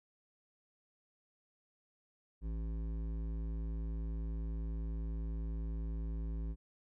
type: tone with hard clipping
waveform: sine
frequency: 55 Hz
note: A1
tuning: in tune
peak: -38 dBFS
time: 2.41-6.56 s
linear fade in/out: 50 ms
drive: 12 dB
effects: none